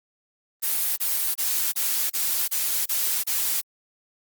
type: noise bursts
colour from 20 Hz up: blue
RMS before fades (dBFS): -24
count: 8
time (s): 0.62-3.616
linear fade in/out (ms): 20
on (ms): 350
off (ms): 28
effects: Opus 32 kbps